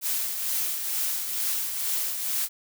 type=noise with tremolo; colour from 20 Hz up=blue; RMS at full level=-26 dBFS; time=0.01-2.49 s; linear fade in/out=50 ms; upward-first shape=triangle; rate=2.2 Hz; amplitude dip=50%; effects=none